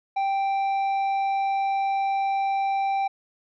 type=tone with tanh clipping; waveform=sine; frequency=784 Hz; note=G5; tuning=in tune; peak=-23 dBFS; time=0.16-3.08 s; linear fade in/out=10 ms; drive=7 dB; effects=none